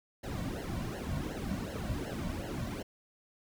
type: noise with flanger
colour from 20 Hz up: brown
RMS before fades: -37 dBFS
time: 0.23-2.83 s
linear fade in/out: 10 ms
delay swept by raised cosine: 0.83 to 2.43 ms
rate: 2.7 Hz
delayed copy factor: -1
effects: none